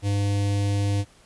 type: tone with notch filter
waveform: square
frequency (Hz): 100.8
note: G2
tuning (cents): +49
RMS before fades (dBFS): -23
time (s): 0.02-1.05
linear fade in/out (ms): 50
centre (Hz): 1300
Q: 0.86
effects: pink hiss -55 dBFS RMS until 1.25 s + resampled to 24000 Hz